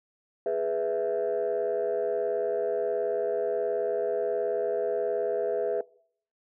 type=chord; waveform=sine; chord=E major; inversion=first; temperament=equal; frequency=415.3 / 493.9 / 659.3 Hz; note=G#4 / B4 / E5; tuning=0 / 0 / 0 cents; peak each=-28 dBFS; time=0.46-5.81 s; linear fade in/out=2 ms; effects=noise-tail reverb RT60 0.6 s tail -23 dB re dry + tanh soft clip ceiling -20 dBFS